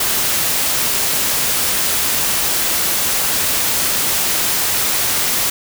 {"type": "noise", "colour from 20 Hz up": "white", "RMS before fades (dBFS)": -17, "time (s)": [0, 5.5], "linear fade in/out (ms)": 5, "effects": []}